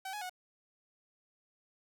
sawtooth tone with pitch steps, 765 / 837 / 732 Hz, G5 / G#5 / F#5, -42 / +13 / -19 cents, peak -35 dBFS, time 0.05-0.296 s, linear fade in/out 5 ms, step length 82 ms, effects none

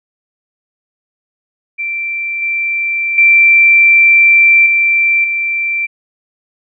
sine tone with level steps, 2349 Hz, D7, in tune, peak -16 / -13 / -4 / -8 / -13 dBFS, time 1.78-5.87 s, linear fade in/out 20 ms, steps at 2.42 / 3.18 / 4.66 / 5.24 s, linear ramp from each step 2 ms, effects none

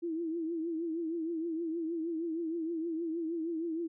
sine tone with vibrato, 329.5 Hz, E4, 1 cent flat, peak -32 dBFS, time 0.02-3.88 s, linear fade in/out 20 ms, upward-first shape triangle, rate 6.4 Hz, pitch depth 94 cents each way, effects none

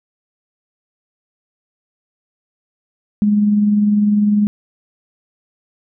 sine tone with tremolo, 207.7 Hz, G#3, in tune, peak -9 dBFS, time 3.22-4.47 s, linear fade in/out 0 ms, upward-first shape sine, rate 20 Hz, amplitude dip 35%, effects none

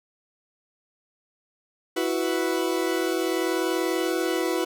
40% pulse chord, E suspended second, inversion none, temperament equal, 329.6 / 370 / 493.9 Hz, E4 / F#4 / B4, 0 / 0 / 0 cents, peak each -26 / -26 / -29 dBFS, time 1.96-4.65 s, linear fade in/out 10 ms, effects none

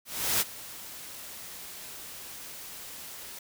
white noise with ADSR envelope, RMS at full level -25 dBFS, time 0.05-3.39 s, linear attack 360 ms, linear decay 24 ms, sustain -18 dB, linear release 4 ms, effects none

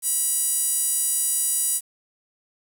sawtooth tone with high-pass filter, 975 Hz, B5, 23 cents flat, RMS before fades -23 dBFS, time 0.02-1.81 s, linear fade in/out 50 ms, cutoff 9200 Hz, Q 3.6, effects 8-bit

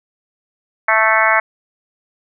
harmonic tone, 220 Hz, A3, in tune, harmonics 3 / 4 / 5 / 6 / 7 / 8 / 9 / 10, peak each -19 / -19 / -19 / -19 / -19 / -19 / -19 / -19 dBFS, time 0.88-1.4 s, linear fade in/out 5 ms, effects none

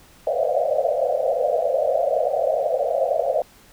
pink band-pass noise, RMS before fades -21 dBFS, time 0.27-3.42 s, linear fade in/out 2 ms, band 500 to 710 Hz, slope 96 dB/octave, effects pink hiss -51 dBFS RMS until 3.72 s

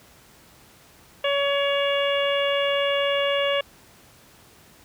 harmonic tone, 563 Hz, C#5, 27 cents sharp, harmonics 1 / 2 / 3 / 4 / 5 / 6, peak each -22 / -30 / -31 / -31 / -28 / -33 dBFS, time 1.24-3.61 s, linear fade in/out 5 ms, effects pink hiss -52 dBFS RMS until 4.84 s + high-pass 60 Hz 12 dB/octave

